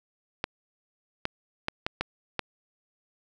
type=clicks; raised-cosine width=0.3 ms; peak=-11 dBFS; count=6; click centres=0.441 / 1.254 / 1.684 / 1.865 / 2.01 / 2.393 s; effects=none